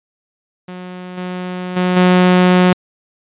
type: tone with level steps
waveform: sawtooth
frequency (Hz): 181.5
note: F#3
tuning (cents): -33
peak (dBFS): -24 / -18 / -9 / -4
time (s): 0.68-2.73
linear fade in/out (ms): 5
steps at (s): 1.17 / 1.76 / 1.96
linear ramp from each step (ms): 10
effects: resampled to 8000 Hz